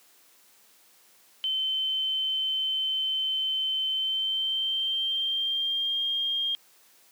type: tone with pitch glide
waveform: sine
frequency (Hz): 3077 to 3217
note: G7 to G7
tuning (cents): -33 to +44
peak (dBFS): -25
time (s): 1.44-6.55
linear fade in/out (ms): 0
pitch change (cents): +77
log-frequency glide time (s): 3.91-6.03
effects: white hiss -59 dBFS RMS until 7.11 s + high-pass 200 Hz 12 dB/octave